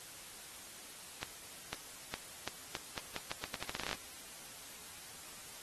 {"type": "accelerating click train", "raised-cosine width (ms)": 0.2, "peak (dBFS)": -19, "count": 19, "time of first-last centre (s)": [1.23, 3.93], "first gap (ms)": 500, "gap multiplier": 0.82, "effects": ["white hiss -51 dBFS RMS until 5.62 s", "AAC 32 kbps"]}